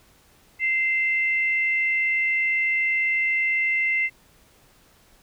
sine tone pair together, 2082 / 2679 Hz, C7 / E7, -9 / +27 cents, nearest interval major third, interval 436 cents, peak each -20 / -30 dBFS, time 0.59-4.1 s, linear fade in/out 50 ms, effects pink hiss -57 dBFS RMS until 5.22 s

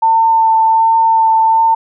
sine tone with vibrato, 897 Hz, A5, 33 cents sharp, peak -7 dBFS, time 0.02-1.75 s, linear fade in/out 10 ms, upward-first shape sine, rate 1.3 Hz, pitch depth 11 cents each way, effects none

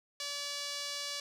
sawtooth tone with band-pass filter, 574 Hz, D5, 40 cents flat, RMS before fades -39 dBFS, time 0.2-1.2 s, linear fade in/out 2 ms, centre 4800 Hz, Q 1.7, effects none

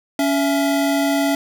square tone pair together, 280.4 / 667 Hz, C#4 / E5, +20 / +20 cents, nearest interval octave + minor third, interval 1500 cents, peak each -18 / -22 dBFS, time 0.19-1.35 s, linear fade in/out 2 ms, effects none

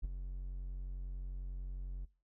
triangle tone with ADSR envelope, 45.55 Hz, F#1, 26 cents flat, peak -29 dBFS, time 0.02-2.06 s, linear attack 27 ms, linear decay 16 ms, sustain -8 dB, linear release 19 ms, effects noise-tail reverb RT60 0.4 s tail -23 dB re dry

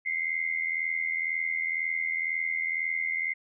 sine tone pair together, 2066 / 2148 Hz, C7 / C7, -22 / +45 cents, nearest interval minor second, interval 67 cents, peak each -29 / -31 dBFS, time 0.05-3.34 s, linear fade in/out 20 ms, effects none

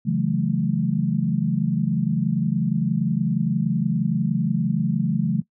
sine chord, F# minor seventh, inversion second, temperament equal with one note detuned, 138.59 / 164.81 / 185 / 215.7 Hz, C#3 / E3 / F#3 / A3, 0 / 0 / 0 / -34 cents, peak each -25 / -24 / -25 / -24 dBFS, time 0.05-5.42 s, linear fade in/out 20 ms, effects noise-tail reverb RT60 0.1 s tail -21 dB re dry

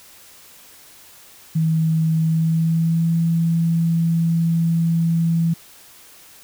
sine tone with pitch glide, 160.5 to 166.06 Hz, E3 to E3, -46 to +13 cents, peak -15 dBFS, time 1.55-5.54 s, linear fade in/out 10 ms, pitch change +59 cents, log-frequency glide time 2.18-3.13 s, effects white hiss -46 dBFS RMS until 6.43 s

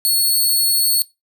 5% pulse tone, 4386 Hz, C#8, 19 cents flat, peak -7 dBFS, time 0.05-1.02 s, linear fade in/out 0 ms, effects noise-tail reverb RT60 0.2 s tail -18 dB re dry

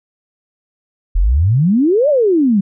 sine exponential two-way sweep, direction up then down, 38 to 619 to 186.3 Hz, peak -9 dBFS, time 1.15-2.61 s, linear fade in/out 10 ms, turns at 2.09 s, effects none

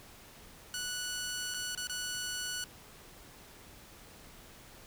10% pulse tone with dropouts, 1476 Hz, F#6, 5 cents flat, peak -27 dBFS, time 0.74-2.64 s, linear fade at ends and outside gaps 1 ms, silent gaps 1.54-1.544 / 1.75-1.775 / 1.871-1.896 s, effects pink hiss -54 dBFS RMS until 4.86 s

